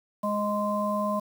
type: harmonic tone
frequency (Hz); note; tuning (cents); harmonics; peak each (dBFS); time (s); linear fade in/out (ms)
207.7; G#3; 0; 1 / 3 / 5; -29 / -29 / -29; 0.23-1.2; 10
effects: 8-bit